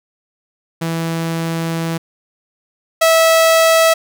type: tone pair in turn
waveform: sawtooth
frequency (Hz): 164.81 / 651.7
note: E3 / E5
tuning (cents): 0 / -20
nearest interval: 2 octaves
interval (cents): 2380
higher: second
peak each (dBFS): -14 / -5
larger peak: second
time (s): 0.81-1.98 / 3.01-3.94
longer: first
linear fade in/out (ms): 10
effects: none